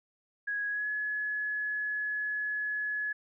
sine tone with pitch glide, 1661.2 to 1698.1 Hz, G#6 to G#6, 0 to +38 cents, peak -30 dBFS, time 0.47-3.13 s, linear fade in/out 10 ms, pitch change +38 cents, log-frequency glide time 0.69-0.88 s, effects none

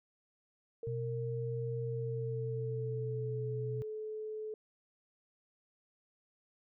sine tone with pitch glide, 460.1 to 431.8 Hz, A#4 to A4, -23 to -33 cents, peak -38 dBFS, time 0.83-4.54 s, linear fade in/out 2 ms, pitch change -110 cents, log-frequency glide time 1.82-3.46 s
sine tone, 124.2 Hz, B2, 10 cents sharp, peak -36 dBFS, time 0.87-3.82 s, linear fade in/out 0 ms
effects none

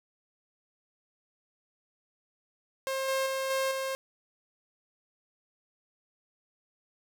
sawtooth tone with level steps, 533 Hz, C5, 32 cents sharp, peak -26 / -23 / -26 / -23 / -27 dBFS, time 2.87-3.95 s, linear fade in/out 0 ms, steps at 3.08 / 3.26 / 3.5 / 3.71 s, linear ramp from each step 5 ms, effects none

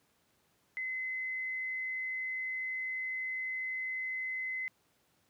sine tone, 2043 Hz, C7, 42 cents flat, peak -34 dBFS, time 0.77-4.68 s, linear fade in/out 0 ms, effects pink hiss -72 dBFS RMS until 5.29 s + high-pass 100 Hz 12 dB/octave

